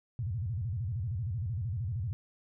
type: tone with vibrato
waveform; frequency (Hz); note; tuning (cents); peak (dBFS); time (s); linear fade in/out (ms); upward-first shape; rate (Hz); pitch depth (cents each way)
sine; 103.83; G#2; 0; -31; 0.19-2.13; 0; square; 13; 270
effects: none